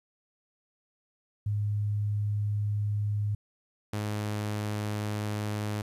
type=tone pair in turn; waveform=sine / sawtooth; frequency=103.83 / 105.1 Hz; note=G#2 / G#2; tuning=0 / +21 cents; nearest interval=unison; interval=21 cents; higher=second; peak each=-26 dBFS; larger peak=neither; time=1.46-3.35 / 3.93-5.82 s; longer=neither; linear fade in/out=5 ms; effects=resampled to 32000 Hz + 11-bit